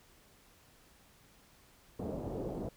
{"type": "low-pass noise", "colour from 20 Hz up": "white", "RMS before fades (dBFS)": -39, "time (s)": [1.99, 2.69], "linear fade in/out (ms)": 5, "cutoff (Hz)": 560, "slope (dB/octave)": 24, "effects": ["pink hiss -63 dBFS RMS until 2.76 s"]}